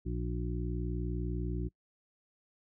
harmonic tone, 60 Hz, B1, 49 cents flat, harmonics 1 / 2 / 3 / 5 / 6, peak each -35 / -38 / -40 / -42 / -43 dBFS, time 0.05-1.69 s, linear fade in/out 20 ms, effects noise-tail reverb RT60 0.1 s tail -25 dB re dry

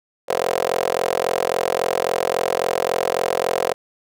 15% pulse tone with high-pass filter, 43.65 Hz, F1, in tune, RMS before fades -21 dBFS, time 0.28-3.74 s, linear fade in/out 20 ms, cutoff 550 Hz, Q 6.2, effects none

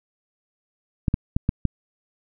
clicks, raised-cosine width 5 ms, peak -7 dBFS, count 5, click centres 1.082 / 1.141 / 1.365 / 1.491 / 1.653 s, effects none

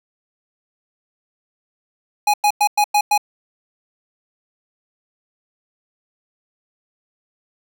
square tone bursts, 830.6 Hz, G#5, in tune, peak -13 dBFS, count 6, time 2.27-3.178 s, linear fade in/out 5 ms, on 68 ms, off 100 ms, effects none

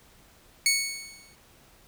15% pulse tone with exponential decay, 2217 Hz, C#7, in tune, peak -12 dBFS, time 0.66-1.35 s, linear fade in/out 1 ms, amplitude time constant 150 ms, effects pink hiss -57 dBFS RMS until 1.87 s

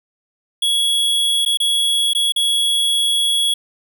square tone with dropouts, 3346 Hz, G#7, 12 cents sharp, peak -15 dBFS, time 0.62-3.54 s, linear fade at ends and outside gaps 5 ms, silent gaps 1.451-1.46 / 1.573-1.601 / 2.134-2.149 / 2.322-2.361 s, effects none

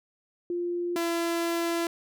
sine / sawtooth tone pair in turn, 349.2 / 337.7 Hz, F4 / E4, 0 / +42 cents, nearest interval minor second, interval 58 cents, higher first, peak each -27 / -22 dBFS, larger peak second, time 0.5-0.96 / 0.96-1.87 s, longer second, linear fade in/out 2 ms, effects none

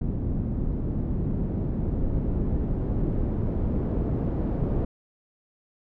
pink noise with low-pass filter sweep, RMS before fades -26 dBFS, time 0.01-4.85 s, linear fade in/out 5 ms, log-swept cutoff 230 to 390 Hz, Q 0.81, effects none

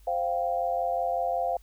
sine chord, C suspended fourth, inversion none, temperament equal, 523.3 / 698.5 / 784 Hz, C5 / F5 / G5, 0 / 0 / 0 cents, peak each -31 / -27 / -32 dBFS, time 0.07-1.57 s, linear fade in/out 5 ms, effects added 50 Hz sine -51 dBFS peak until 1.62 s + white hiss -64 dBFS RMS until 1.62 s

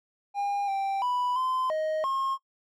triangle tone with pitch steps, 807 / 784 / 988 / 1030 / 625 / 1075 Hz, G#5 / G5 / B5 / C6 / D#5 / C6, -50 / 0 / 0 / -28 / +8 / +47 cents, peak -24 dBFS, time 0.34-2.38 s, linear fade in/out 50 ms, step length 340 ms, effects noise-tail reverb RT60 0.1 s tail -19 dB re dry

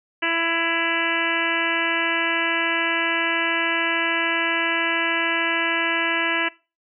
harmonic tone with a mistuned harmonic, 333.1 Hz, E4, 18 cents sharp, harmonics 1 / 2 / 3 / 4 / 5 / 6 / 7 / 8 / 9, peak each -29 / -31 / -30 / -32 / -25 / -27 / -28 / -29 / -30 dBFS, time 0.22-6.49 s, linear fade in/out 10 ms, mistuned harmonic 9, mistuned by -28 cents, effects noise-tail reverb RT60 0.3 s tail -22 dB re dry

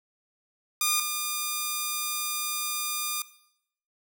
5% pulse tone pair in turn, 1215 / 1207.3 Hz, D#6 / D6, -42 / +47 cents, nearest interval unison, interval 11 cents, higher first, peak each -11 / -16 dBFS, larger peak first, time 0.81-1 / 1-3.22 s, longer second, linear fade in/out 2 ms, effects noise-tail reverb RT60 0.7 s tail -17 dB re dry

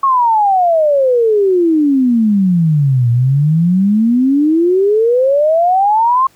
sine exponential two-way sweep, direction down then up, 1108.7 to 116.8 to 1081 Hz, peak -8 dBFS, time 0.03-6.27 s, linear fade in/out 5 ms, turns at 3.1 s, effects pink hiss -50 dBFS RMS until 6.35 s + high-pass 60 Hz 12 dB/octave

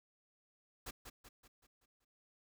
pink noise with echo, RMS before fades -45 dBFS, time 0.86-0.91 s, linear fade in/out 10 ms, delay 190 ms, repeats 6, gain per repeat -6 dB, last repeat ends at 2.05 s, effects none

